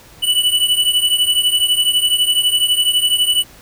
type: beating tone pair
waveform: square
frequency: 2960 / 2972 Hz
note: F#7 / F#7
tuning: 0 / +7 cents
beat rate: 12 Hz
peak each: -15 / -18 dBFS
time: 0.22-3.44 s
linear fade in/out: 20 ms
effects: pink hiss -43 dBFS RMS until 3.61 s